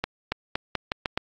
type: accelerating click train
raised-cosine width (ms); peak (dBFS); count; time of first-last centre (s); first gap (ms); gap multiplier
0.3; -9; 7; 0.04-1.175; 280; 0.84
effects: AAC 48 kbps